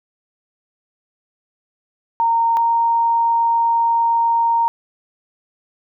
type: tone pair in turn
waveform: sine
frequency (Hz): 922 / 927.1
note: A#5 / A#5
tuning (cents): -19 / -10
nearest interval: unison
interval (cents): 9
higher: second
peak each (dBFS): -13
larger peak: neither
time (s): 2.2-2.57 / 2.57-4.68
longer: second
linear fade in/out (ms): 0
effects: none